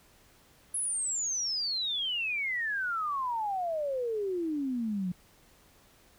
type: exponential sweep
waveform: sine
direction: down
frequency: 10880 to 174.61 Hz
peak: -29 dBFS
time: 0.74-5.12 s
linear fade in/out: 5 ms
effects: pink hiss -61 dBFS RMS until 6.18 s